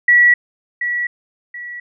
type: tone with echo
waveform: sine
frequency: 1937 Hz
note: B6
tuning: 34 cents flat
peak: -7 dBFS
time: 0.08-0.34 s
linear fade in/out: 5 ms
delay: 730 ms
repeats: 2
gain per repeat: -10 dB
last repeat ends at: 1.8 s
effects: none